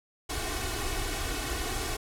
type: noise with comb filter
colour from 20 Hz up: pink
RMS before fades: -32 dBFS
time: 0.29-1.97 s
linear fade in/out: 10 ms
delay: 2.7 ms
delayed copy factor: +0.85
effects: low-pass 12000 Hz 12 dB/octave